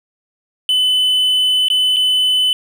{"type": "tone with dropouts", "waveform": "triangle", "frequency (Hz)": 3015, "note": "F#7", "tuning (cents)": 32, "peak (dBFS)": -10, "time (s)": [0.69, 2.53], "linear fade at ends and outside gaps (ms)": 1, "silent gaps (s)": [[1.684, 1.701], [1.962, 1.967]], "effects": []}